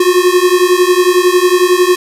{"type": "beating tone pair", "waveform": "square", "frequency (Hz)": [355.8, 366.8], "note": ["F4", "F#4"], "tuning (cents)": [32, -15], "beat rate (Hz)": 11, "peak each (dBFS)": -11, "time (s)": [0, 1.96], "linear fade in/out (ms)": 5, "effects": ["resampled to 32000 Hz", "7-bit"]}